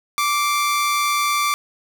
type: tone pair together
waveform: sawtooth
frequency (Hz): 1170 / 2114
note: D6 / C7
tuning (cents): -7 / +17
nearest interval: minor seventh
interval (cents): 1024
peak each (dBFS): -14 / -26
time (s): 0.18-1.54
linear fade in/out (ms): 0
effects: none